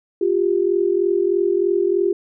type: tone pair together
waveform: sine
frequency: 353.1 / 396.3 Hz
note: F4 / G4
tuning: +19 / +19 cents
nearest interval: major second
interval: 200 cents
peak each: -18 dBFS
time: 0.21-2.13 s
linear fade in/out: 5 ms
effects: none